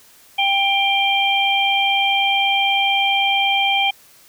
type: harmonic tone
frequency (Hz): 791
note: G5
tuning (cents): +15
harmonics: 1 / 3 / 4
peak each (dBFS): -19 / -19 / -19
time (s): 0.38-3.91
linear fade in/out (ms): 10
effects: white hiss -49 dBFS RMS until 4.28 s